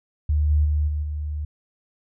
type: tone with level steps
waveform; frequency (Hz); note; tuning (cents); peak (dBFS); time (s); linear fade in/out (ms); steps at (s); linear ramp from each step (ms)
sine; 75; D2; +37; -17 / -15 / -18 / -22 / -25; 0.29-1.45; 5; 0.49 / 0.64 / 0.87 / 1.02; 20
effects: none